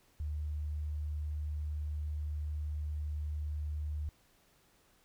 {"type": "tone", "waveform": "sine", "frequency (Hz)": 75.2, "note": "D2", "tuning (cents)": 42, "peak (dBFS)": -34, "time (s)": [0.2, 4.09], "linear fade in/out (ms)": 0, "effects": ["pink hiss -68 dBFS RMS until 5.04 s"]}